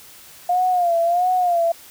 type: tone with vibrato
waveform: sine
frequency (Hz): 704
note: F5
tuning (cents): +14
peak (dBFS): -15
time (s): 0.49-1.72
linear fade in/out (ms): 5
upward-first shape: sine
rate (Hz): 1.5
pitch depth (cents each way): 82
effects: white hiss -44 dBFS RMS until 1.9 s